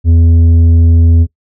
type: tone with tanh clipping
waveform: sine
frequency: 83.3 Hz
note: E2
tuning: 19 cents sharp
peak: -5 dBFS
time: 0.04-1.27 s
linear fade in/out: 50 ms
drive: 7 dB
effects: noise-tail reverb RT60 0.1 s tail -20 dB re dry